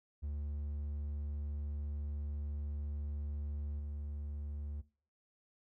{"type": "tone with level steps", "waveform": "triangle", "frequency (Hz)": 73, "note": "D2", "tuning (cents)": -10, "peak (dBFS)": [-35, -37], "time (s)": [0.22, 4.82], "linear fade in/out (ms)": 20, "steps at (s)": 3.79, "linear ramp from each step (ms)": 5, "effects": ["noise-tail reverb RT60 0.4 s tail -19 dB re dry"]}